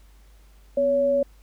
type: tone pair together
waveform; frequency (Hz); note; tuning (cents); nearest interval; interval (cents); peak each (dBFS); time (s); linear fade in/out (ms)
sine; 251.4 / 561.4; B3 / C#5; +31 / +22; octave + major second; 1391; -30 / -18; 0.77-1.23; 5
effects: added 50 Hz sine -49 dBFS peak until 1.42 s + pink hiss -61 dBFS RMS until 1.42 s